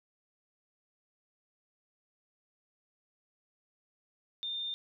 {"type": "tone", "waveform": "sine", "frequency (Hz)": 3615, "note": "A7", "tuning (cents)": 46, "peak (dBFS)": -34, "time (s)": [4.43, 4.74], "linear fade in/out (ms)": 0, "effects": []}